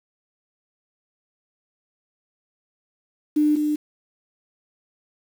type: tone pair in turn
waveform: sine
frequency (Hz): 300.3 / 300.3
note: D4 / D4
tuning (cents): +39 / +39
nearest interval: unison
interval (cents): 0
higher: neither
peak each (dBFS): -15 / -19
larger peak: first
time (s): 3.36-3.56 / 3.56-3.76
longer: neither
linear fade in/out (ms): 10
effects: 7-bit